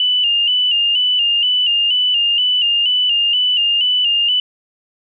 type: tone with vibrato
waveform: sine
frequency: 2900 Hz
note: F#7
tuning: 35 cents flat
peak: -12 dBFS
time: 0-4.4 s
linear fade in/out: 2 ms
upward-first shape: square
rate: 2.1 Hz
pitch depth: 50 cents each way
effects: none